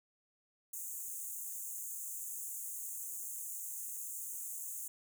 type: high-pass noise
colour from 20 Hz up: pink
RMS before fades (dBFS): -43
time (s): 0.73-4.88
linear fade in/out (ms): 5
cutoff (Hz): 6500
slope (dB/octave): 96
effects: none